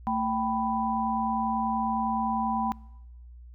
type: tone cluster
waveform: sine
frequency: 223.9 / 779 / 991 Hz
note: A3 / G5 / B5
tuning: +30 / -11 / +6 cents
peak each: -29 dBFS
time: 0.07-2.72 s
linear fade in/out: 0 ms
effects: noise-tail reverb RT60 1.0 s tail -24 dB re dry + added 60 Hz sine -44 dBFS peak until 3.54 s